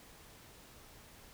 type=silence; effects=pink hiss -57 dBFS RMS until 1.33 s